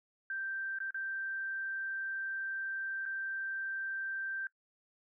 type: tone with dropouts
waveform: sine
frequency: 1568 Hz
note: G6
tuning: in tune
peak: -35 dBFS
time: 0.3-4.47 s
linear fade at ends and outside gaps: 2 ms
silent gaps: 0.787-0.802 / 0.907-0.944 / 3.055-3.06 s
effects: noise-tail reverb RT60 0.1 s tail -20 dB re dry